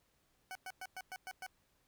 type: tone bursts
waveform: 20% pulse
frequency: 750 Hz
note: F#5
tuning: 23 cents sharp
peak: -38 dBFS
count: 7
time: 0.51-1.464 s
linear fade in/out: 0 ms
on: 42 ms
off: 110 ms
effects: pink hiss -75 dBFS RMS until 1.87 s